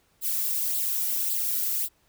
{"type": "noise with flanger", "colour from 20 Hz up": "violet", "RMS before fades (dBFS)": -27, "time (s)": [0.21, 1.89], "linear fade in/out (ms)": 50, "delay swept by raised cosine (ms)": [0.24, 2.14], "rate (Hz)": 1.8, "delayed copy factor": 0.8, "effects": ["pink hiss -66 dBFS RMS until 2.08 s"]}